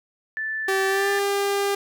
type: tone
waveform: sine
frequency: 1757 Hz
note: A6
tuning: 3 cents flat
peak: -25 dBFS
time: 0.37-1.19 s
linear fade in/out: 0 ms
type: tone with pitch glide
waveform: sawtooth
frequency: 385.8 to 400.3 Hz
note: G4 to G4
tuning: -28 to +36 cents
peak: -17 dBFS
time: 0.68-1.75 s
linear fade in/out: 5 ms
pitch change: +64 cents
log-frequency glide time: 0.88-1.1 s
effects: none